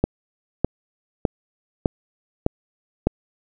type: click train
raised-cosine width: 2 ms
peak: -3 dBFS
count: 6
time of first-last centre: 0.04-3.07 s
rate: 1.65 Hz
effects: none